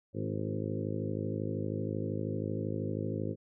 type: harmonic tone with a mistuned harmonic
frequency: 52.8 Hz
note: G#1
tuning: 29 cents sharp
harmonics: 2 / 3 / 4 / 5 / 6 / 7 / 8 / 9 / 10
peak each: -37 / -39 / -40 / -41 / -42 / -42 / -43 / -44 / -44 dBFS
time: 0.13-3.36 s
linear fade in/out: 50 ms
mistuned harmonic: 6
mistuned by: +21 cents
effects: none